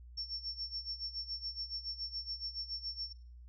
sine tone with tremolo, 5440 Hz, F8, 46 cents flat, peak -35 dBFS, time 0.17-3.13 s, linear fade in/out 10 ms, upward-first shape sine, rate 7.1 Hz, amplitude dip 85%, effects noise-tail reverb RT60 0.5 s tail -21 dB re dry + added 60 Hz sine -50 dBFS peak until 3.48 s

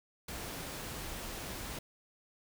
pink noise, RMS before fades -42 dBFS, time 0.28-1.79 s, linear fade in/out 5 ms, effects none

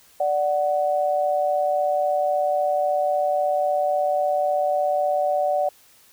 sine tone pair together, 587.3 / 743.6 Hz, D5 / F#5, 0 / +8 cents, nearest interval major third, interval 408 cents, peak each -21 / -22 dBFS, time 0.2-5.69 s, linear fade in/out 5 ms, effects white hiss -54 dBFS RMS until 6.12 s

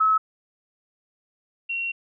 sine tone pair in turn, 1292 / 2738 Hz, E6 / F7, -35 / -35 cents, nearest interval octave + minor second, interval 1300 cents, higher second, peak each -16 / -25 dBFS, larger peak first, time 0-0.18 / 1.69-1.92 s, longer second, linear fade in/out 10 ms, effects none

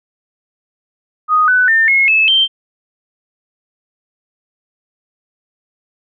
sine tone with pitch steps, 1244.5 / 1497.2 / 1801.1 / 2167 / 2607 / 3136 Hz, D#6 / F#6 / A6 / C#7 / E7 / G7, 0 / +20 / +40 / -40 / -20 / 0 cents, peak -8 dBFS, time 1.28-2.48 s, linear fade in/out 50 ms, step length 200 ms, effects none

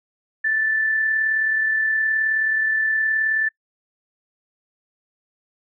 sine tone with amplitude modulation, 1760 Hz, A6, in tune, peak -16 dBFS, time 0.44-3.49 s, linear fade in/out 10 ms, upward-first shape sine, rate 39 Hz, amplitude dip 35%, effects noise-tail reverb RT60 0.1 s tail -24 dB re dry

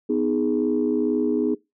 sine chord, G# minor, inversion first, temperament just, 249.2 / 311.5 / 415.3 Hz, B3 / D#4 / G#4, +16 / +2 / 0 cents, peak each -23 dBFS, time 0.09-1.55 s, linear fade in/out 10 ms, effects noise-tail reverb RT60 0.2 s tail -21 dB re dry + tanh soft clip ceiling -11 dBFS

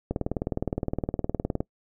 click train, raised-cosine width 2 ms, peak -13 dBFS, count 30, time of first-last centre 0.11-1.605 s, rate 19.4 Hz, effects noise-tail reverb RT60 0.1 s tail -23 dB re dry

